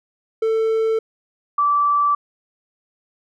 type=tone pair in turn; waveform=triangle / sine; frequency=445 / 1161.5 Hz; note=A4 / D6; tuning=+20 / -20 cents; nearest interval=octave + perfect fourth; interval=1660 cents; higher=second; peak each=-14 dBFS; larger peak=neither; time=0.42-0.99 / 1.58-2.15 s; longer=neither; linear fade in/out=5 ms; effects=none